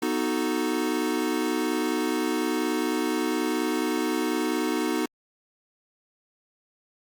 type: chord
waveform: square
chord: B dominant seventh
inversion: none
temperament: equal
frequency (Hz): 246.9 / 311.1 / 370 / 440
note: B3 / D#4 / F#4 / A4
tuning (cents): 0 / 0 / 0 / 0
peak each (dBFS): -31 / -28 / -31 / -34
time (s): 0.02-5.06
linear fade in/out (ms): 5
effects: Opus 48 kbps